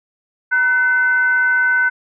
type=tone with frequency modulation; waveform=sine; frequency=1512 Hz; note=F#6; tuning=37 cents sharp; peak=-12 dBFS; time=0.51-1.9 s; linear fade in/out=20 ms; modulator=561 Hz; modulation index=0.36; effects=none